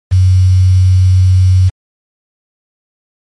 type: tone with quantisation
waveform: sine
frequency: 92.8 Hz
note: F#2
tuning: 6 cents sharp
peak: -4 dBFS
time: 0.11-1.7 s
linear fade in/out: 20 ms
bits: 5
effects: MP3 48 kbps